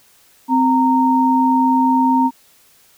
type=tone pair together; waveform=sine; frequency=259.4 / 924.4 Hz; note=C4 / A#5; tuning=-15 / -15 cents; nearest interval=octave + minor seventh; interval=2200 cents; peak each=-14 dBFS; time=0.48-2.31 s; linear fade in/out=50 ms; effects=white hiss -52 dBFS RMS until 2.97 s